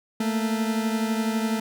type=beating tone pair; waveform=40% pulse; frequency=220 / 232 Hz; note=A3 / A#3; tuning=0 / -8 cents; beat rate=12 Hz; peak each=-23 / -29 dBFS; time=0.2-1.6 s; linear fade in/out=5 ms; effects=none